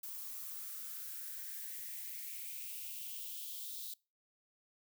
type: noise with high-pass filter sweep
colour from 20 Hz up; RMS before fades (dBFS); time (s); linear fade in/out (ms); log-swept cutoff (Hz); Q
violet; -45; 0.03-3.94; 5; 1000 to 3800; 4.3
effects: noise-tail reverb RT60 0.3 s tail -24 dB re dry